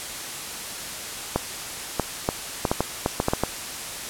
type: clicks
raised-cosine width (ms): 1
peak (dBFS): -6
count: 11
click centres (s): 1.36 / 1.997 / 2.289 / 2.652 / 2.715 / 2.806 / 3.061 / 3.201 / 3.284 / 3.335 / 3.436
effects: white hiss -33 dBFS RMS until 4.09 s + low-pass 11000 Hz 12 dB/octave